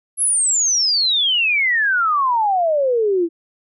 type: exponential sweep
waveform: sine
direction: down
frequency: 11230 to 324.9 Hz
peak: -14 dBFS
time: 0.17-3.29 s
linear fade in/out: 50 ms
effects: none